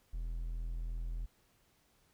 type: tone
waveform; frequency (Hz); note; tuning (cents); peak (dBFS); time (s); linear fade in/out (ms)
triangle; 41.52; E1; +13; -34; 0.13-1.26; 10
effects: pink hiss -71 dBFS RMS until 2.13 s